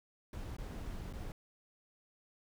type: noise with dropouts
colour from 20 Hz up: brown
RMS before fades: -43 dBFS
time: 0.33-1.32 s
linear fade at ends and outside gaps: 2 ms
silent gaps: 0.567-0.584 / 1.128-1.135 s
effects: none